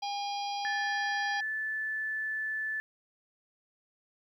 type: harmonic tone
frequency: 810 Hz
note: G#5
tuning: 43 cents flat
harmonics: 1 / 3 / 4 / 5 / 6 / 7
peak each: -33 / -46 / -43 / -49 / -42 / -50 dBFS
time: 0.02-1.41 s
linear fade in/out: 10 ms
type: tone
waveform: sine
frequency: 1746 Hz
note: A6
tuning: 14 cents flat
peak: -31 dBFS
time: 0.65-2.8 s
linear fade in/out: 0 ms
effects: 11-bit